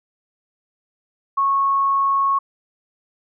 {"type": "tone", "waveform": "sine", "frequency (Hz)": 1100, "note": "C#6", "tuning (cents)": -14, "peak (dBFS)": -15, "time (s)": [1.37, 2.39], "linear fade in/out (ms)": 10, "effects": []}